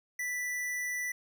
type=tone; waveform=square; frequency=1975.5 Hz; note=B6; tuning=in tune; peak=-33 dBFS; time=0.19-1.12 s; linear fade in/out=5 ms; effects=none